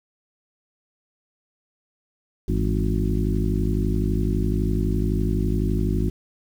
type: harmonic tone with a mistuned harmonic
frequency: 51.91 Hz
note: G#1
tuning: in tune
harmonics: 1 / 2 / 3 / 4 / 5 / 6 / 7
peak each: -23 / -26 / -28 / -29 / -30 / -31 / -31 dBFS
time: 2.48-6.1 s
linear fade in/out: 5 ms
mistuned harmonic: 3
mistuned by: +110 cents
effects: 8-bit